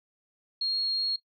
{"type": "tone", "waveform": "sine", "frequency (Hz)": 4274, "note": "C8", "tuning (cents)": 36, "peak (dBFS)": -26, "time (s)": [0.61, 1.16], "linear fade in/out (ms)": 5, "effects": ["noise-tail reverb RT60 0.1 s tail -18 dB re dry"]}